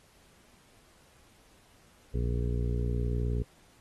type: harmonic tone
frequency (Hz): 59.5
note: A#1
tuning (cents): +36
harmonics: 1 / 2 / 3 / 4 / 5 / 6 / 7 / 8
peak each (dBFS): -29 / -32 / -40 / -41 / -46 / -47 / -40 / -47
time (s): 2.14-3.43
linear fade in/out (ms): 5
effects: pink hiss -62 dBFS RMS until 3.8 s + AAC 32 kbps